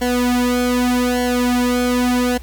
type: tone with flanger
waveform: sawtooth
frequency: 246.9 Hz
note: B3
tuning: in tune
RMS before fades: -17 dBFS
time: 0.01-2.38 s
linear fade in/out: 10 ms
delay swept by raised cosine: 0.8 to 3 ms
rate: 0.83 Hz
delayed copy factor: -0.95
effects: added 60 Hz sine -32 dBFS peak until 2.42 s + pink hiss -45 dBFS RMS until 2.42 s